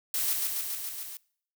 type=noise with echo; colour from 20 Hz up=blue; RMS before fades=-29 dBFS; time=0.14-0.33 s; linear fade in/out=2 ms; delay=140 ms; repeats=6; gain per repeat=-2 dB; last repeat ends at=1.17 s; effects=noise-tail reverb RT60 0.6 s tail -24 dB re dry